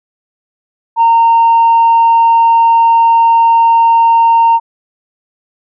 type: tone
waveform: sine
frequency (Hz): 920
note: A#5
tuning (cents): -23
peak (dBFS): -3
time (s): 0.96-4.6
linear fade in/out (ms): 50
effects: tanh soft clip ceiling -2 dBFS